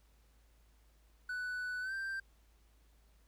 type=tone with pitch glide; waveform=triangle; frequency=1488 to 1571.9 Hz; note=F#6 to G6; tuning=+9 to +4 cents; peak=-35 dBFS; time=1.29-2.2 s; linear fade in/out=5 ms; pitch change=+95 cents; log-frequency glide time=1.81-1.93 s; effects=added 54 Hz sine -64 dBFS peak until 3.27 s + pink hiss -73 dBFS RMS until 3.27 s